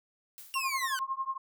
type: noise with exponential decay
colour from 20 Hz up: blue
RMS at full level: -45 dBFS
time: 0.38-0.84 s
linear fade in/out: 0 ms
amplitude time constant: 99 ms
type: linear sweep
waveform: sawtooth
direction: down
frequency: 2806 to 1480 Hz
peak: -29 dBFS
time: 0.54-0.99 s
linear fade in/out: 0 ms
type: tone with tremolo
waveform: sine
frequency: 1068 Hz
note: C6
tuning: 35 cents sharp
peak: -27 dBFS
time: 0.55-1.38 s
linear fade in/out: 10 ms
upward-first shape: triangle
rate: 11 Hz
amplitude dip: 100%
effects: none